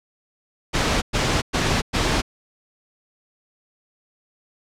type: noise bursts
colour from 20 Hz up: pink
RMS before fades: -20 dBFS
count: 4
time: 0.73-2.22 s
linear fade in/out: 20 ms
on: 290 ms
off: 110 ms
effects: low-pass 6000 Hz 12 dB/octave